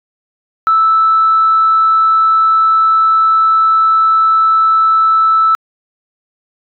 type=tone; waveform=sine; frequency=1315 Hz; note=E6; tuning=5 cents flat; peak=-6 dBFS; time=0.67-5.55 s; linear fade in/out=0 ms; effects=tanh soft clip ceiling -2 dBFS